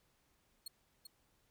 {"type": "tone with echo", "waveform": "sawtooth", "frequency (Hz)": 4278, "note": "C8", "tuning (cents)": 38, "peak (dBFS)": -40, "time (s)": [0.66, 0.68], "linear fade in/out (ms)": 5, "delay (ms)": 390, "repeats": 1, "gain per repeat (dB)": -6, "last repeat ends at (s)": 1.07, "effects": ["pink hiss -75 dBFS RMS until 1.5 s"]}